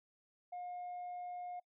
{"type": "tone", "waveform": "sine", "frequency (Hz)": 715, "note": "F5", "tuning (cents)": 41, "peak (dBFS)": -40, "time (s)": [0.52, 1.6], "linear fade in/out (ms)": 10, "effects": ["noise-tail reverb RT60 0.1 s tail -26 dB re dry", "tanh soft clip ceiling -40 dBFS"]}